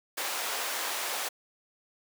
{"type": "high-pass noise", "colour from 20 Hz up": "pink", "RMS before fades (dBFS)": -33, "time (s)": [0.17, 1.29], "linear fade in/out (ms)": 10, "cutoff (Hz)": 610, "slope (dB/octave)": 12, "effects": ["high-pass 300 Hz 12 dB/octave"]}